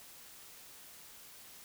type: silence
effects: white hiss -54 dBFS RMS until 1.64 s